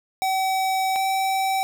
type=tone pair in turn; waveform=square; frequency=762 / 769.5 Hz; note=G5 / G5; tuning=-49 / -32 cents; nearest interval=unison; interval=17 cents; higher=second; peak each=-21 dBFS; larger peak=neither; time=0.22-0.96 / 0.96-1.63 s; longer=first; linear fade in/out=0 ms; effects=none